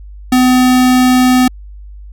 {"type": "tone", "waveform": "square", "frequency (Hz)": 253.2, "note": "B3", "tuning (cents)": 43, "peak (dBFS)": -7, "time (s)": [0.32, 1.48], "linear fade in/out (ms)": 5, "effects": ["added 50 Hz sine -29 dBFS peak until 2.12 s"]}